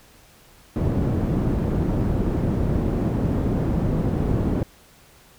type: low-pass noise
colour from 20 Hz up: white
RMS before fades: -22 dBFS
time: 0.76-4.63 s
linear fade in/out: 2 ms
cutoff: 240 Hz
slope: 12 dB/octave
effects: pink hiss -52 dBFS RMS until 5.38 s